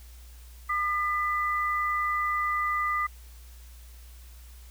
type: tone pair together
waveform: sine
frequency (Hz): 1211 / 1990.1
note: D#6 / B6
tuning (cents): -47 / +13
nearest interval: major sixth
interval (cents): 860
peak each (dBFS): -26 / -30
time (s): 0.69-3.07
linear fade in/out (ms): 10
effects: added 60 Hz sine -45 dBFS peak until 4.7 s + white hiss -56 dBFS RMS until 4.7 s